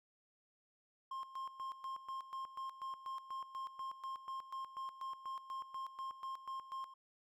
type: tone with tremolo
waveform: triangle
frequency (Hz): 1063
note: C6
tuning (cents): +27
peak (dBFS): -39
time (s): 1.11-6.94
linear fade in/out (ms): 5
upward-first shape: square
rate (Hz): 4.1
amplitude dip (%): 75
effects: none